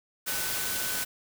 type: tone in noise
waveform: sine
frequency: 1505 Hz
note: F#6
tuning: 29 cents sharp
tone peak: -39 dBFS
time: 0.26-1.05 s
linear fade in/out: 20 ms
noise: white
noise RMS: -31 dBFS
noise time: 0.26-1.05 s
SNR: -11 dB
effects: none